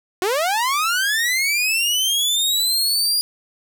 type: linear sweep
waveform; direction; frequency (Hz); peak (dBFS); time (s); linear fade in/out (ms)
sawtooth; up; 349.2 to 4868; -14; 0.22-3.21; 0
effects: none